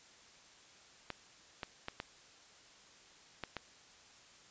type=clicks; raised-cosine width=0.3 ms; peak=-23 dBFS; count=6; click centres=1.103 / 1.632 / 1.884 / 2.001 / 3.437 / 3.567 s; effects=white hiss -60 dBFS RMS until 4.5 s + resampled to 16000 Hz